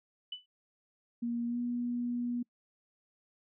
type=tone with exponential decay; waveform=sine; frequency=2987 Hz; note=F#7; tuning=16 cents sharp; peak=-34 dBFS; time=0.32-0.46 s; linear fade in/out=5 ms; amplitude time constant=29 ms
type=tone with pitch glide; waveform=sine; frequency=236.4 to 241.8 Hz; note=A#3 to B3; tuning=+24 to -36 cents; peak=-31 dBFS; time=1.22-2.43 s; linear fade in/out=10 ms; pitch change=+40 cents; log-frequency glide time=1.47-1.58 s
effects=noise-tail reverb RT60 0.1 s tail -26 dB re dry